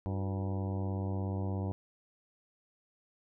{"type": "harmonic tone with a mistuned harmonic", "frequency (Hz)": 96.8, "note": "G2", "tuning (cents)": -21, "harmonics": [1, 2, 3, 4, 5, 6, 7, 8, 9, 10], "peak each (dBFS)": [-33, -39, -43, -45, -47, -49, -50, -51, -52, -53], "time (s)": [0.06, 1.72], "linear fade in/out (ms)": 0, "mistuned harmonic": 4, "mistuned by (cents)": -94, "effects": []}